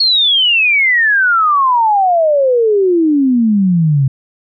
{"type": "exponential sweep", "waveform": "sine", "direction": "down", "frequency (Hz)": [4381, 130.81], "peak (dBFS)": -8, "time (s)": [0, 4.08], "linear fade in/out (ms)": 5, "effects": []}